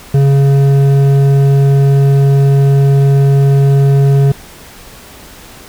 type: tone with hard clipping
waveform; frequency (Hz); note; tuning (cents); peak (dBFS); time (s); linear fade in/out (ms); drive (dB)
sine; 138.59; C#3; 0; -7; 0.14-4.32; 5; 8
effects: pink hiss -35 dBFS RMS until 5.68 s